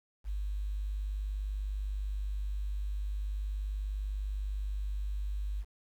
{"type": "tone with quantisation", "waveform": "sine", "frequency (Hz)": 50.2, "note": "G1", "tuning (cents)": 42, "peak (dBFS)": -32, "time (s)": [0.24, 5.65], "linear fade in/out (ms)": 50, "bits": 10, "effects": []}